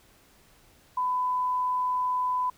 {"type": "tone", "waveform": "sine", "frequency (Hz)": 1002, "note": "B5", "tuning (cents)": 25, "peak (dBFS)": -24, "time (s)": [0.97, 2.5], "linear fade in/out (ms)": 5, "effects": ["pink hiss -59 dBFS RMS until 2.57 s"]}